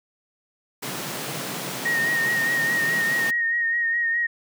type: high-pass noise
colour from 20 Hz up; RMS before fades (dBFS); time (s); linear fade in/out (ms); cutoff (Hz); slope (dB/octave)
pink; -31; 0.82-3.31; 10; 120; 96
type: tone with vibrato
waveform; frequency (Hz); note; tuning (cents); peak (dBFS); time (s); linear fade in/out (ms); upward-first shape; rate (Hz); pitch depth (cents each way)
sine; 1864; A#6; -1; -20; 1.85-4.27; 10; sine; 4.8; 33
effects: none